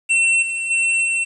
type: tone with level steps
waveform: square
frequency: 2703 Hz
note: E7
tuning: 43 cents sharp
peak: -14 / -22 / -16 / -18 dBFS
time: 0.09-1.25 s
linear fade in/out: 20 ms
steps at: 0.42 / 0.7 / 1.04 s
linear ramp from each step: 10 ms
effects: resampled to 24000 Hz + 8-bit